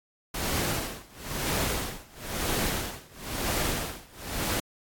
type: noise with tremolo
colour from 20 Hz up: pink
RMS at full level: -28 dBFS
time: 0.34-4.6 s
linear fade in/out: 5 ms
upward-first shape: sine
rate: 1 Hz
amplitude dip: 95%
effects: AAC 64 kbps